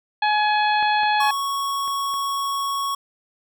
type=harmonic tone; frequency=844 Hz; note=G#5; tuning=28 cents sharp; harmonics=1 / 2 / 3 / 4 / 5; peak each=-18 / -24 / -28 / -30 / -32 dBFS; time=0.22-1.31 s; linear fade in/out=5 ms
type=clicks; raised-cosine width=0.5 ms; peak=-19 / -21 / -27 / -27 dBFS; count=4; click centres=0.827 / 1.033 / 1.878 / 2.139 s
type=tone; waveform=square; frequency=1108.7 Hz; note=C#6; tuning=in tune; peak=-23 dBFS; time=1.2-2.95 s; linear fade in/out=5 ms
effects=none